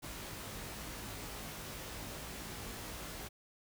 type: noise with comb filter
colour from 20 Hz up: pink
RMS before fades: -45 dBFS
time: 0.02-3.29 s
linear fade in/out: 20 ms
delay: 19 ms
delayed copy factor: +0.65
effects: none